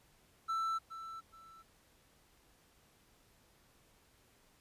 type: tone with echo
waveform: triangle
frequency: 1329 Hz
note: E6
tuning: 14 cents sharp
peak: -31 dBFS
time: 0.48-0.79 s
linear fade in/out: 20 ms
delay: 420 ms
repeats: 2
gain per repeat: -11 dB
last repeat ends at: 1.63 s
effects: pink hiss -68 dBFS RMS until 4.6 s + resampled to 32000 Hz